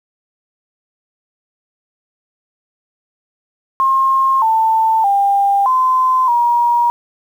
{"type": "tone with pitch steps", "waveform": "sine", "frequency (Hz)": [1068, 890, 798, 1030, 952], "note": ["C6", "A5", "G5", "C6", "A#5"], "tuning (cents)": [35, 20, 31, -28, 36], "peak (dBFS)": -10, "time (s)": [3.8, 6.9], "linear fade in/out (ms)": 0, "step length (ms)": 620, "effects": ["7-bit"]}